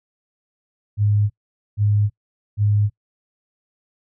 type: tone bursts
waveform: sine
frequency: 103.8 Hz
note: G#2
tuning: in tune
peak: -14 dBFS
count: 3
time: 0.97-2.9 s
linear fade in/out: 50 ms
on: 330 ms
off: 470 ms
effects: noise-tail reverb RT60 0.1 s tail -23 dB re dry